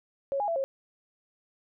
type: tone with pitch steps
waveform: sine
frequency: 552 / 823 / 669 / 541 Hz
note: C#5 / G#5 / E5 / C#5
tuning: -7 / -16 / +25 / -42 cents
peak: -26 dBFS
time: 0.32-0.64 s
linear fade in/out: 0 ms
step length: 80 ms
effects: none